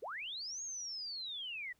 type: linear two-way sweep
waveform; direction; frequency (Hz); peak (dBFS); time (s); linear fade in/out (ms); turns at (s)
sine; up then down; 349.2 to 6645 to 1875; -40; 0.02-1.73; 10; 0.62
effects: pink hiss -74 dBFS RMS until 1.79 s